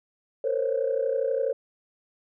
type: tone cluster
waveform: sine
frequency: 458.5 / 518 / 550 Hz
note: A#4 / C5 / C#5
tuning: -29 / -17 / -14 cents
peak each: -27 dBFS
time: 0.44-1.53 s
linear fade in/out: 5 ms
effects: tanh soft clip ceiling -15 dBFS